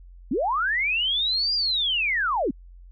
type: linear two-way sweep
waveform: sine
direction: up then down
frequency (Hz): 205.2 to 4898 to 205.2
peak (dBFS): -21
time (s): 0.31-2.51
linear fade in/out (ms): 5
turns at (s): 1.54
effects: added 44 Hz sine -43 dBFS peak until 2.91 s + AAC 64 kbps